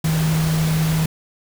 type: tone in noise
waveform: sine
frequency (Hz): 158.6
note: D#3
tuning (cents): +33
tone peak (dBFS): -16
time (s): 0.04-1.06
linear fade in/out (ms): 5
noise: pink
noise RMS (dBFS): -27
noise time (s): 0.04-1.06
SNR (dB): +8
effects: none